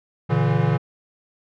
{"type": "chord", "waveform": "square", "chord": "A# diminished", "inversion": "none", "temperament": "equal with one note detuned", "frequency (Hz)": [116.54, 142.24, 164.81], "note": ["A#2", "C#3", "E3"], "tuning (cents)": [0, 45, 0], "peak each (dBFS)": [-23, -21, -23], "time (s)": [0.29, 0.78], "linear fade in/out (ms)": 20, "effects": ["low-pass 2000 Hz 12 dB/octave"]}